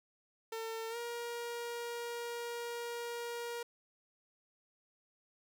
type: tone with pitch glide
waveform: sawtooth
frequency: 450 to 473.2 Hz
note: A4 to A#4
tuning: +39 to +26 cents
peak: -35 dBFS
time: 0.52-3.63 s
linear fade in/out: 5 ms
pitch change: +87 cents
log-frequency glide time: 0.89-0.97 s
effects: none

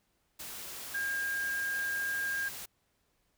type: tone in noise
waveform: sine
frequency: 1613 Hz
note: G6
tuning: 49 cents sharp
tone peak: -31 dBFS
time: 0.94-2.49 s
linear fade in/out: 10 ms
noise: white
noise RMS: -43 dBFS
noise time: 0.39-2.66 s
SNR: +9 dB
effects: pink hiss -75 dBFS RMS until 3.37 s

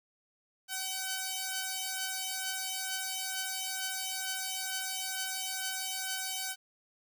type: tone pair together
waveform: 5% pulse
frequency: 760 / 1522.2 Hz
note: F#5 / F#6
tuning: +46 / +49 cents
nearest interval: octave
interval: 1203 cents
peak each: -25 / -26 dBFS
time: 0.68-6.56 s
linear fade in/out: 50 ms
effects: none

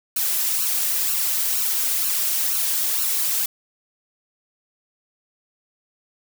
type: noise with flanger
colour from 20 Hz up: blue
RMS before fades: -22 dBFS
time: 0.16-3.46 s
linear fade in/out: 5 ms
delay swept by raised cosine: 0.71 to 3.31 ms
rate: 2.1 Hz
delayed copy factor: +0.8
effects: none

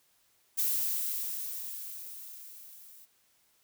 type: noise with level ramp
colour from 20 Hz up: violet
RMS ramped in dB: -28 to -54 dBFS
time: 0.57-3.06 s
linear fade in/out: 20 ms
effects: white hiss -69 dBFS RMS until 3.63 s

